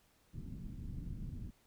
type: low-pass noise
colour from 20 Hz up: pink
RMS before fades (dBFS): -44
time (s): 0.33-1.51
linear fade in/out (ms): 20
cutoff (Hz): 240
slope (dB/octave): 24
effects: pink hiss -71 dBFS RMS until 1.66 s